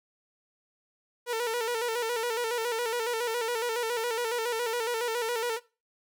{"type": "tone with vibrato", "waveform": "sawtooth", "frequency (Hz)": 466.2, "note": "A#4", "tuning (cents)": 0, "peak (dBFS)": -24, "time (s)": [1.26, 5.6], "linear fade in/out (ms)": 50, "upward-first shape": "square", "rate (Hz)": 7.2, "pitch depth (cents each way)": 66, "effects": ["noise-tail reverb RT60 0.3 s tail -20 dB re dry"]}